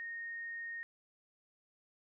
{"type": "tone", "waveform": "sine", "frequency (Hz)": 1853, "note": "A#6", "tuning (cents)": -11, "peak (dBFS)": -40, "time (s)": [0, 0.83], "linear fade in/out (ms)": 0, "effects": []}